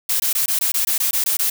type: noise bursts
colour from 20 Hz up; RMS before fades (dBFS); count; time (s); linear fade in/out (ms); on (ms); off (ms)
blue; -19; 11; 0.09-1.5; 5; 110; 20
effects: none